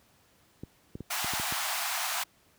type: clicks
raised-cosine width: 3 ms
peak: -25 dBFS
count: 7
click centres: 0.635 / 0.954 / 1.006 / 1.245 / 1.336 / 1.398 / 1.524 s
type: high-pass noise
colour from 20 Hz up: pink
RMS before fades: -32 dBFS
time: 1.1-2.24 s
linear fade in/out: 10 ms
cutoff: 660 Hz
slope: 96 dB/octave
effects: pink hiss -64 dBFS RMS until 2.58 s + high-pass 60 Hz 12 dB/octave